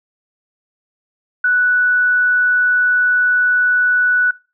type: tone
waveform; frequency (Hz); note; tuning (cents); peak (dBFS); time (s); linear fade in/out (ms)
sine; 1480; F#6; 0; -11; 1.44-4.31; 5
effects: noise-tail reverb RT60 0.3 s tail -22 dB re dry